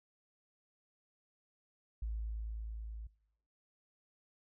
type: tone with level ramp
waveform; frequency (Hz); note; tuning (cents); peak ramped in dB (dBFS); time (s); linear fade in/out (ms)
sine; 54.7; A1; -9; -35 to -43; 2.02-3.07; 5
effects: noise-tail reverb RT60 0.8 s tail -22 dB re dry